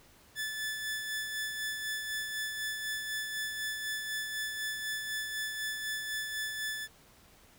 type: tone with tremolo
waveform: sawtooth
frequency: 1740 Hz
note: A6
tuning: 20 cents flat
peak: -29 dBFS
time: 0.35-6.88 s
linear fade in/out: 50 ms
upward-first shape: sine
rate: 4 Hz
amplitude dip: 40%
effects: pink hiss -60 dBFS RMS until 7.58 s